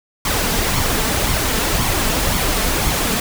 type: noise with flanger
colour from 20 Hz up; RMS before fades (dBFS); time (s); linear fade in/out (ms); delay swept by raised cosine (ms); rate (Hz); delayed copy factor
pink; -18; 0.25-3.2; 2; 0.89 to 4.59; 1.9; +0.5
effects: none